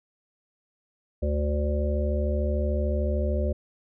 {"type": "harmonic tone", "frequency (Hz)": 73.42, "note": "D2", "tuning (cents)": 0, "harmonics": [1, 3, 5, 7, 8], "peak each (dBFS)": [-24, -33, -34, -34, -32], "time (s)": [1.22, 3.53], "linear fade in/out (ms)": 10, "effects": []}